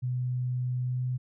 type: tone with pitch glide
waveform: sine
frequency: 125.4 to 126.42 Hz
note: B2 to B2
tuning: +27 to +41 cents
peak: -27 dBFS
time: 0.02-1.18 s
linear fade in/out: 20 ms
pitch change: +14 cents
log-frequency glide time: 0.83-1.02 s
effects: none